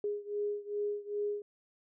sine beating tone pair, 412 / 414.5 Hz, G#4 / G#4, -14 / -3 cents, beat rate 2.5 Hz, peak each -35 / -37 dBFS, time 0.04-1.42 s, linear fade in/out 2 ms, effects none

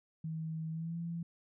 sine tone with pitch glide, 160 to 168.64 Hz, D#3 to E3, +49 to +40 cents, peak -36 dBFS, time 0.24-1.23 s, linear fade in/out 5 ms, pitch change +91 cents, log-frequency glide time 0.71-0.97 s, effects none

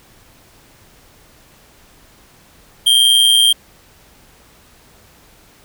square tone with amplitude modulation, 3190 Hz, G7, 30 cents sharp, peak -6 dBFS, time 2.86-3.53 s, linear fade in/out 10 ms, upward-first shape sine, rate 121 Hz, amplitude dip 70%, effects pink hiss -48 dBFS RMS until 5.64 s

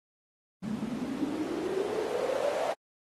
white noise with band-pass filter sweep, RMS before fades -32 dBFS, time 0.62-2.74 s, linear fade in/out 20 ms, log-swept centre 200 to 650 Hz, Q 8.4, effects AAC 32 kbps

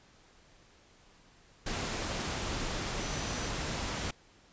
sine tone in noise, 5970 Hz, F#8, 15 cents sharp, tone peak -46 dBFS, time 3-3.49 s, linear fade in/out 5 ms, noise pink, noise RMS -35 dBFS, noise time 1.66-4.11 s, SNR -14 dB, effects pink hiss -61 dBFS RMS until 4.52 s + resampled to 16000 Hz

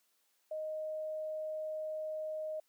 sine tone, 622.3 Hz, D#5, in tune, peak -36 dBFS, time 0.51-2.6 s, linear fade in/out 5 ms, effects white hiss -75 dBFS RMS until 2.68 s + high-pass 300 Hz 12 dB/octave

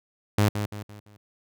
sawtooth tone with echo, 103.83 Hz, G#2, in tune, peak -14 dBFS, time 0.38-0.49 s, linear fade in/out 5 ms, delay 170 ms, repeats 4, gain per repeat -8 dB, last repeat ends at 1.17 s, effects none

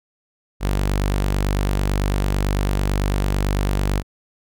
sawtooth tone, 49 Hz, G1, in tune, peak -14 dBFS, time 0.6-4.03 s, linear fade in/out 50 ms, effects none

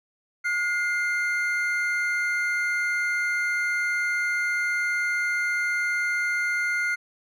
triangle tone pair together, 1436 / 2095 Hz, F6 / C7, +48 / +2 cents, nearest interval perfect fifth, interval 654 cents, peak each -24 dBFS, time 0.44-6.96 s, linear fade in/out 20 ms, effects none

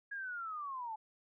sine linear sweep, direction down, 1661.2 to 850 Hz, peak -39 dBFS, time 0.11-0.96 s, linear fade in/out 10 ms, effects none

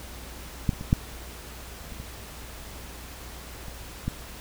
clicks, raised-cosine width 5 ms, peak -9 / -26 / -22 / -6 / -28 / -26 / -27 / -14 dBFS, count 8, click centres 0.692 / 0.733 / 0.811 / 0.929 / 1.922 / 2.001 / 3.683 / 4.08 s, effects added 60 Hz sine -43 dBFS peak until 4.4 s + pink hiss -43 dBFS RMS until 4.4 s

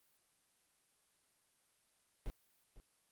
brown noise with echo, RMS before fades -40 dBFS, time 2.26-2.3 s, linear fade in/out 0 ms, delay 500 ms, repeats 1, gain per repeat -15 dB, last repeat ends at 2.8 s, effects white hiss -75 dBFS RMS until 3.11 s + Opus 32 kbps

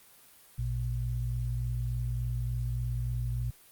sine tone pair together, 56.55 / 120 Hz, A1 / B2, +48 / -49 cents, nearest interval octave + minor second, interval 1303 cents, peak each -33 / -31 dBFS, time 0.58-3.51 s, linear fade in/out 10 ms, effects white hiss -57 dBFS RMS until 3.71 s + Opus 32 kbps

